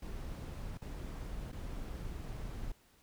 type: noise with dropouts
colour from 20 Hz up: brown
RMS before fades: -42 dBFS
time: 0.02-2.72 s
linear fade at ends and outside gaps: 5 ms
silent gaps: 0.775-0.817 / 1.518-1.527 s
effects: pink hiss -67 dBFS RMS until 3.02 s